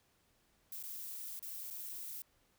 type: noise with dropouts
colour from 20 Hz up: violet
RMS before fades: -45 dBFS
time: 0.72-2.22 s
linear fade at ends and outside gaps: 2 ms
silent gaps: 0.828-0.836 / 1.393-1.426 / 1.703-1.708 s
effects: pink hiss -73 dBFS RMS until 2.58 s